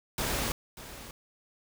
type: noise with echo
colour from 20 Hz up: pink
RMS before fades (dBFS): -31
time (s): 0.18-0.52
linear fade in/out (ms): 2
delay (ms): 590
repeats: 1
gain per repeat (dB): -14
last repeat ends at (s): 1.11
effects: none